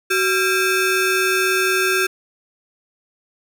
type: ring-modulated tone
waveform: 25% pulse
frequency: 987.8 Hz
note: B5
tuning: in tune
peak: -9 dBFS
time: 0.1-2.07 s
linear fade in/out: 10 ms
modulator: 612 Hz
effects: none